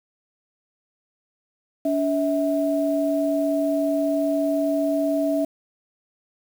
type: tone pair together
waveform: sine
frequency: 286.5 / 648.4 Hz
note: D4 / E5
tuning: -43 / -29 cents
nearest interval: octave + major second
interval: 1414 cents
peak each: -22 / -22 dBFS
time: 1.85-5.45 s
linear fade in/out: 5 ms
effects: 7-bit